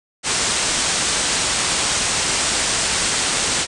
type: low-pass noise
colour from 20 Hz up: white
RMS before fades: -20 dBFS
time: 0.23-3.67 s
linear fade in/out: 50 ms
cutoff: 9200 Hz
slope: 96 dB/octave
effects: none